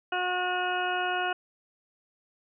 harmonic tone, 362.4 Hz, F#4, 36 cents flat, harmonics 1 / 2 / 3 / 4 / 5 / 7 / 8, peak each -35 / -30 / -37 / -31 / -43 / -38 / -37 dBFS, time 0.12-1.33 s, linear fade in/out 5 ms, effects none

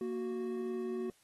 triangle tone pair together, 233.1 / 370 Hz, A#3 / F#4, 0 / 0 cents, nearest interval minor sixth, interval 800 cents, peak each -37 / -34 dBFS, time 0.01-1.1 s, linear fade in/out 2 ms, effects white hiss -68 dBFS RMS until 1.23 s + AAC 32 kbps

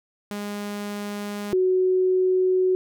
sawtooth / sine tone pair in turn, 205.3 / 370.9 Hz, G#3 / F#4, -20 / +4 cents, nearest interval minor seventh, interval 1024 cents, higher second, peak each -25 / -17 dBFS, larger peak second, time 0.31-1.53 / 1.53-2.75 s, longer neither, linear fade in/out 0 ms, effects none

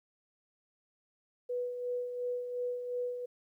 sine tone with tremolo, 491.9 Hz, B4, 7 cents flat, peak -31 dBFS, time 1.49-3.26 s, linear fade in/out 10 ms, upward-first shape sine, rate 2.8 Hz, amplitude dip 50%, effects 12-bit

